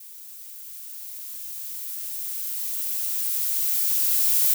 violet noise with level ramp, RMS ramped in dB -43 to -19 dBFS, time 0-4.54 s, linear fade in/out 5 ms, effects none

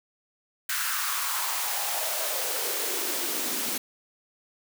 white noise with high-pass filter sweep, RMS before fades -29 dBFS, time 0.69-3.78 s, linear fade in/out 5 ms, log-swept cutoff 1500 to 230 Hz, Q 3.2, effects none

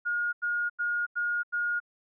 sine tone bursts, 1430 Hz, F6, 41 cents sharp, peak -26 dBFS, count 5, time 0.05-1.802 s, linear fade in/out 20 ms, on 280 ms, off 88 ms, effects none

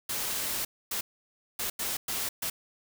white noise bursts at uneven times, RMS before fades -32 dBFS, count 6, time 0.09-0.65 / 0.91-1.01 / 1.59-1.7 / 1.79-1.97 / 2.08-2.29 / 2.42-2.5 s, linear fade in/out 5 ms, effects none

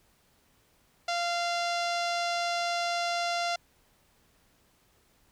sawtooth tone with low-pass filter, 692 Hz, F5, 16 cents flat, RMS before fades -30 dBFS, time 1.08-3.56 s, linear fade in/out 5 ms, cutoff 5300 Hz, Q 1.9, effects pink hiss -66 dBFS RMS until 5.31 s

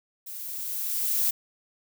violet noise with level ramp, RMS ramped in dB -39 to -23 dBFS, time 0.26-1.31 s, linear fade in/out 10 ms, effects none

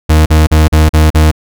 40% pulse tone bursts, 77.78 Hz, D#2, in tune, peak -3 dBFS, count 6, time 0.09-1.315 s, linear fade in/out 10 ms, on 170 ms, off 41 ms, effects none

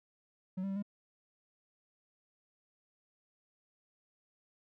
triangle tone with pitch steps, 186.2 / 195.6 / 194.2 / 202.7 Hz, F#3 / G3 / G3 / G#3, +11 / -4 / -16 / -42 cents, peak -32 dBFS, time 0.57-0.826 s, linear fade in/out 10 ms, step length 64 ms, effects none

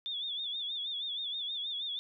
sine tone with vibrato, 3509 Hz, A7, 5 cents flat, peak -34 dBFS, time 0.06-1.99 s, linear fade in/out 0 ms, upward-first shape sine, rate 6.3 Hz, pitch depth 91 cents each way, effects none

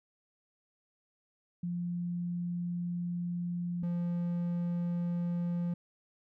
sine / triangle tone pair in turn, 174.61 / 173.5 Hz, F3 / F3, 0 / -11 cents, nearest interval unison, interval 11 cents, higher first, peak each -32 / -28 dBFS, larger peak second, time 1.63-3.83 / 3.83-5.74 s, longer first, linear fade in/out 5 ms, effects none

